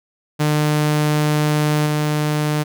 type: tone with level steps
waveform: sawtooth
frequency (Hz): 150.6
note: D3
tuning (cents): +44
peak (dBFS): -11 / -13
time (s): 0.39-2.64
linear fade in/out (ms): 20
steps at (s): 1.86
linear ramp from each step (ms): 5
effects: none